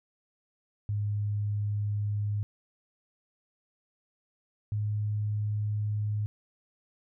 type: tone pair in turn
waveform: sine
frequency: 103.6 / 105.17 Hz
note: G#2 / G#2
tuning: -4 / +22 cents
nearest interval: unison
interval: 26 cents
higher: second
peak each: -27 dBFS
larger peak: neither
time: 0.89-2.43 / 4.72-6.26 s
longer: neither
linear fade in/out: 0 ms
effects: none